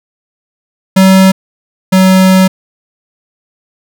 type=tone pair in turn; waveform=square; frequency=190 / 187.93 Hz; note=F#3 / F#3; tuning=+46 / +27 cents; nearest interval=unison; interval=19 cents; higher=first; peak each=-3 / -4 dBFS; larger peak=first; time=0.96-1.32 / 1.92-2.48 s; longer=second; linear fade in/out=10 ms; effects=none